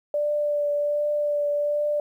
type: tone with vibrato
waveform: sine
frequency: 587.3 Hz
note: D5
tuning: in tune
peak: -21 dBFS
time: 0.14-2 s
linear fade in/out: 2 ms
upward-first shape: triangle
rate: 1.3 Hz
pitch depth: 17 cents each way
effects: 10-bit